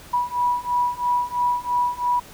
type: beating tone pair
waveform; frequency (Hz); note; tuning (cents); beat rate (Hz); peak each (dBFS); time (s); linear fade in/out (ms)
sine; 975 / 978; B5 / B5; -23 / -17; 3; -23 / -22; 0.13-2.2; 10
effects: pink hiss -44 dBFS RMS until 2.33 s